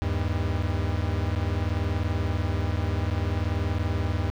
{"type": "tone pair together", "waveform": "45% pulse", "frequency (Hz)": [79.43, 100], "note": ["D#2", "G2"], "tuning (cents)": [36, 35], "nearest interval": "major third", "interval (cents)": 399, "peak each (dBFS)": -27, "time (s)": [0.02, 4.3], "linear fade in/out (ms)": 0, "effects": ["low-pass 4000 Hz 12 dB/octave", "8-bit"]}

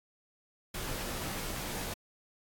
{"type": "noise with comb filter", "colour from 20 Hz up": "pink", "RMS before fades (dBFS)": -38, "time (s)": [0.74, 1.94], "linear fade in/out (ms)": 5, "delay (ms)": 18, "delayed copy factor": -0.7, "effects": ["AAC 64 kbps"]}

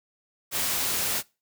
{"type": "noise", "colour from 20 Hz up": "white", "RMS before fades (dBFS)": -27, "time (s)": [0.51, 1.23], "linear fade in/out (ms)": 50, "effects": ["noise-tail reverb RT60 0.3 s tail -24 dB re dry"]}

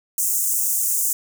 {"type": "high-pass noise", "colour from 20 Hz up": "pink", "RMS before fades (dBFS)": -21, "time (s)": [0.18, 1.13], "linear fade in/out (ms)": 2, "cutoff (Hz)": 6600, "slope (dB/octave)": 48, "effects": []}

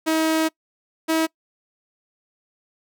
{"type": "tone pair in turn", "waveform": "sawtooth", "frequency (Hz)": [318.8, 321.6], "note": ["D#4", "E4"], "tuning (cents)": [42, -43], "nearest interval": "unison", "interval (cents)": 15, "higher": "second", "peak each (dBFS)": -14, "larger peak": "neither", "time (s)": [[0.06, 0.49], [1.08, 1.27]], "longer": "first", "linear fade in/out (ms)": 20, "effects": ["noise-tail reverb RT60 0.1 s tail -24 dB re dry"]}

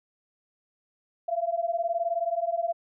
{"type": "beating tone pair", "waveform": "sine", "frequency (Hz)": [670, 689], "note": ["E5", "F5"], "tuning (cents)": [28, -24], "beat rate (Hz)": 19, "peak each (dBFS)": -28, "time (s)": [1.28, 2.73], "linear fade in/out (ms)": 10, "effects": []}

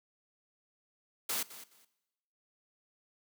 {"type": "noise with echo", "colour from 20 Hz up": "white", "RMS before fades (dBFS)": -34, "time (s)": [1.29, 1.43], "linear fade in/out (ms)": 5, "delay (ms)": 210, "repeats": 2, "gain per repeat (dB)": -15, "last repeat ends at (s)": 1.85, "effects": ["noise-tail reverb RT60 1.0 s tail -20 dB re dry", "high-pass 200 Hz 12 dB/octave"]}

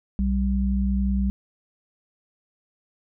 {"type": "tone pair together", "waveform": "sine", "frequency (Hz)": [61.74, 196], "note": ["B1", "G3"], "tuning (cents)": [0, 0], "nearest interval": "octave + minor sixth", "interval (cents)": 2000, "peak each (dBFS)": [-22, -23], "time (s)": [0.19, 1.3], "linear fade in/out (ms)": 0, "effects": []}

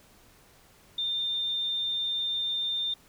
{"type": "tone", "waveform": "sine", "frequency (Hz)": 3607, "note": "A7", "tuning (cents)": 42, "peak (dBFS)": -27, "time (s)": [0.98, 2.94], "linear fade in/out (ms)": 5, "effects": ["pink hiss -58 dBFS RMS until 3.08 s"]}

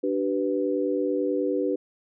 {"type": "chord", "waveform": "sine", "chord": "G major", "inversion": "second", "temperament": "equal with one note detuned", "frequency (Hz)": [293.7, 383, 493.9], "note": ["D4", "G4", "B4"], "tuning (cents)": [0, -40, 0], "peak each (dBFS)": -27, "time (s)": [0.03, 1.76], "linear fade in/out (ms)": 10, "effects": []}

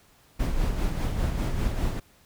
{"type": "noise with tremolo", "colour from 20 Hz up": "brown", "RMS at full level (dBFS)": -24, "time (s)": [0.39, 2], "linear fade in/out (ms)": 10, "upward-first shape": "sine", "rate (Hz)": 5, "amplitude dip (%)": 45, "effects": ["pink hiss -59 dBFS RMS until 2.25 s"]}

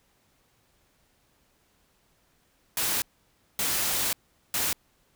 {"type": "noise bursts at uneven times", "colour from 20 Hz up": "white", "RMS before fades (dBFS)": -27, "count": 3, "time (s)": [[2.77, 3.02], [3.59, 4.13], [4.54, 4.73]], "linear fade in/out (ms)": 2, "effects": ["pink hiss -67 dBFS RMS until 5.15 s"]}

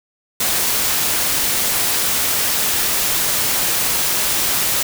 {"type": "noise", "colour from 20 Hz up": "white", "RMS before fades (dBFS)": -18, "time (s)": [0.4, 4.83], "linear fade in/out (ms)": 5, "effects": []}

